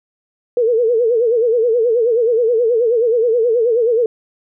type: tone with vibrato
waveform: sine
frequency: 466.2 Hz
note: A#4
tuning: in tune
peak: -11 dBFS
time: 0.57-4.06 s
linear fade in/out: 2 ms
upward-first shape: sine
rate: 9.4 Hz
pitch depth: 110 cents each way
effects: none